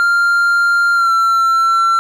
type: tone with pitch glide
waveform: triangle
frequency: 1394 to 1349.6 Hz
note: F6 to E6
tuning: -4 to +40 cents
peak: -8 dBFS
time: 0-1.99 s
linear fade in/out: 0 ms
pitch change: -56 cents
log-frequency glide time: 0.94-1.12 s
effects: none